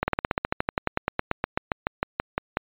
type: slowing click train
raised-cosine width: 0.5 ms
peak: -7 dBFS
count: 25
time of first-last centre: 0.03-2.571 s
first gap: 50 ms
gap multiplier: 1.06
effects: resampled to 8000 Hz